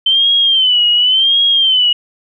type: tone with vibrato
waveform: sine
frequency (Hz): 3083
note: G7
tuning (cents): -29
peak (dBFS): -8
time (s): 0.06-1.93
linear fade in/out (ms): 5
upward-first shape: sine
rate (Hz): 0.91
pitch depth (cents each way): 110
effects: none